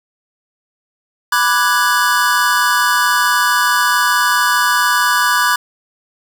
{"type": "chord", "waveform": "square", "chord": "G# half-diminished seventh", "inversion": "first", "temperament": "equal", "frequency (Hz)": [987.8, 1174.7, 1480, 1661.2], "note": ["B5", "D6", "F#6", "G#6"], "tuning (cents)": [0, 0, 0, 0], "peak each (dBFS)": -18, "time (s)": [1.32, 5.56], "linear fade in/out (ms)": 5, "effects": []}